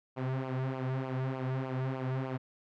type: tone with flanger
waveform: sawtooth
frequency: 130.81 Hz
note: C3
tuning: in tune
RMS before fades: -34 dBFS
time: 0.16-2.38 s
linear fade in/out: 20 ms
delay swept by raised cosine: 0.52 to 3.82 ms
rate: 3.3 Hz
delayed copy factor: -0.7
effects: low-pass 2000 Hz 12 dB/octave